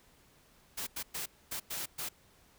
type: noise bursts at uneven times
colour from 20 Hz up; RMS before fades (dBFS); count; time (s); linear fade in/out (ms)
white; -38; 6; 0.77-0.87 / 0.96-1.03 / 1.14-1.26 / 1.51-1.6 / 1.7-1.86 / 1.98-2.09; 10
effects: pink hiss -64 dBFS RMS until 2.58 s